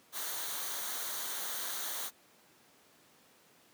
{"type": "noise with comb filter", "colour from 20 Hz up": "white", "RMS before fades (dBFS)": -38, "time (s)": [0.12, 2.11], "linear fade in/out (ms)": 50, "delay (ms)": 0.39, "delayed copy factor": -0.55, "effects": ["pink hiss -63 dBFS RMS until 3.73 s", "high-pass 200 Hz 12 dB/octave"]}